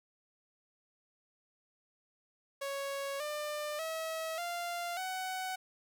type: tone with pitch steps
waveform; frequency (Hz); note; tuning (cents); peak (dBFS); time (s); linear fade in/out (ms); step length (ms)
sawtooth; 554.4 / 597.6 / 644.2 / 694.5 / 748.6; C#5 / D5 / E5 / F5 / F#5; 0 / +30 / -40 / -10 / +20; -32; 2.61-5.56; 10; 590
effects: none